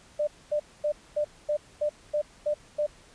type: tone bursts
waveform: sine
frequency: 596 Hz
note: D5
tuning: 25 cents sharp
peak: -23 dBFS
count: 9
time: 0.19-2.866 s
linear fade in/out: 10 ms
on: 84 ms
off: 240 ms
effects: pink hiss -55 dBFS RMS until 3.14 s + resampled to 22050 Hz